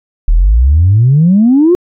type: exponential sweep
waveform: sine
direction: up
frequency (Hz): 36.71 to 370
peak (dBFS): -3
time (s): 0.28-1.75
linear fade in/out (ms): 0
effects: tanh soft clip ceiling 0 dBFS